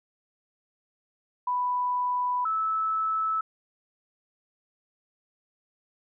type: tone pair in turn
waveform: sine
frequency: 990 / 1306.2 Hz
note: B5 / E6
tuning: +4 / -16 cents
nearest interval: perfect fourth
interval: 480 cents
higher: second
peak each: -24 dBFS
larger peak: neither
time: 1.47-2.45 / 2.45-3.41 s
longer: first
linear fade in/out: 5 ms
effects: none